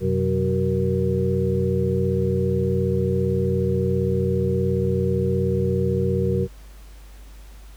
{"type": "tone cluster", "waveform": "sine", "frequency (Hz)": [90, 127.3, 185.8, 376.9, 471.7], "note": ["F#2", "C3", "F#3", "F#4", "A#4"], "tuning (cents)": [-47, -47, 7, 32, 20], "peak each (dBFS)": -25, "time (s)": [0, 6.48], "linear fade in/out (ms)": 50, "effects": ["added 50 Hz sine -40 dBFS peak until 7.76 s", "pink hiss -52 dBFS RMS until 7.76 s"]}